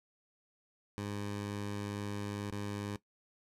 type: tone with dropouts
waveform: 15% pulse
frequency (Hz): 102.2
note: G#2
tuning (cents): -27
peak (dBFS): -31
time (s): 0.98-2.96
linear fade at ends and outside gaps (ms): 0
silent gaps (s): 2.506-2.525
effects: noise-tail reverb RT60 0.1 s tail -17 dB re dry + low-pass 11000 Hz 12 dB/octave